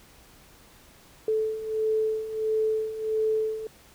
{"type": "beating tone pair", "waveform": "sine", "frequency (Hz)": [435.7, 437.2], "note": ["A4", "A4"], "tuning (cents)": [-17, -11], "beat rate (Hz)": 1.5, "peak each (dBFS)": [-30, -25], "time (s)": [1.28, 3.67], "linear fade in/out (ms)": 2, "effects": ["pink hiss -54 dBFS RMS until 3.94 s"]}